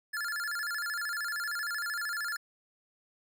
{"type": "tone with vibrato", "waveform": "square", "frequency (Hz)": 1554, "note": "G6", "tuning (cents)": -16, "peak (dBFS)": -33, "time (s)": [0.13, 2.37], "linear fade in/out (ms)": 10, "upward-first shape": "square", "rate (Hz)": 13, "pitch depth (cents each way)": 180, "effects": []}